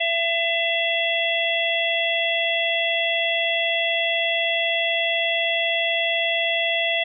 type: harmonic tone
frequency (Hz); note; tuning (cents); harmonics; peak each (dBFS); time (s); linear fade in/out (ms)
671; E5; +31; 1 / 3 / 4 / 5; -25 / -25 / -25 / -25; 0-7.04; 10
effects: none